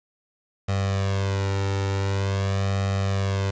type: tone with flanger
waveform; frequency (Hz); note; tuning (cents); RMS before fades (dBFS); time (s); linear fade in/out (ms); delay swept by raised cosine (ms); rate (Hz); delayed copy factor
sawtooth; 98; G2; 0; -24; 0.68-3.51; 10; 1.6 to 2.22; 0.46; +1
effects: resampled to 16000 Hz + 8-bit